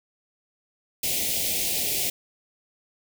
white band-stop noise, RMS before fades -26 dBFS, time 1.03-2.1 s, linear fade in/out 5 ms, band 750 to 2100 Hz, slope 48 dB/octave, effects none

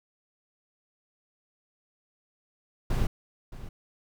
brown noise with echo, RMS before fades -25 dBFS, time 2.9-3.07 s, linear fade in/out 5 ms, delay 620 ms, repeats 1, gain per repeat -15 dB, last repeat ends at 3.69 s, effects none

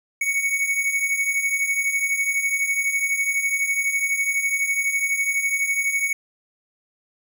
square beating tone pair, 2217 / 2229 Hz, C#7 / C#7, 0 / +9 cents, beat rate 12 Hz, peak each -27 / -22 dBFS, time 0.21-6.13 s, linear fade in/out 5 ms, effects none

